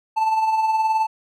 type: tone with tremolo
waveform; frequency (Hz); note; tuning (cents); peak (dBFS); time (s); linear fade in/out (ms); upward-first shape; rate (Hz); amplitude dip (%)
triangle; 880; A5; 0; -13; 0.16-1.07; 20; sine; 19; 45
effects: none